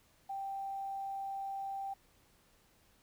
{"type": "tone with quantisation", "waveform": "sine", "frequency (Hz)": 784, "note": "G5", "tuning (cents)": 0, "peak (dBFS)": -37, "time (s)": [0.29, 1.94], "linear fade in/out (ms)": 10, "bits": 11, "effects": ["pink hiss -68 dBFS RMS until 3.02 s"]}